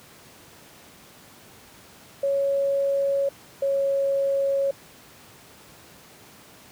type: tone pair in turn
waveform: sine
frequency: 555 / 551.5 Hz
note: C#5 / C#5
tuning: +2 / -9 cents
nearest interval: unison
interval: 11 cents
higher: first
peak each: -20 dBFS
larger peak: neither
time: 2.23-3.29 / 3.62-4.71 s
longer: second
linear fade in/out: 5 ms
effects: pink hiss -49 dBFS RMS until 6.71 s + high-pass 100 Hz 12 dB/octave